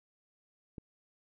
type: click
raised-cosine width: 3 ms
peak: -30 dBFS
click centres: 0.782 s
effects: none